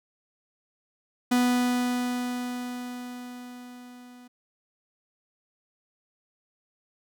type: tone with level ramp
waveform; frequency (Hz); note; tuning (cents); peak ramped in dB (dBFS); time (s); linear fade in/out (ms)
45% pulse; 246.9; B3; 0; -19 to -47; 1.31-4.28; 10
effects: none